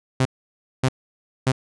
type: tone bursts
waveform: sawtooth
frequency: 130.3 Hz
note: C3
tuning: 7 cents flat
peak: -12 dBFS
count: 3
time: 0.2-1.519 s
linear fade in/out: 5 ms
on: 53 ms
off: 580 ms
effects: resampled to 22050 Hz